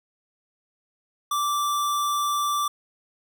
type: tone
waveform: square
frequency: 1170 Hz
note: D6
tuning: 7 cents flat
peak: -23 dBFS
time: 1.31-2.68 s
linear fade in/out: 5 ms
effects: none